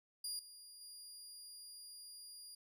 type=tone with level steps; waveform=25% pulse; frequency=4829 Hz; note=D8; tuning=47 cents sharp; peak=-36 / -50 / -47 dBFS; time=0.24-2.55 s; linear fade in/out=5 ms; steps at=0.39 / 0.81 s; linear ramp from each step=2 ms; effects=none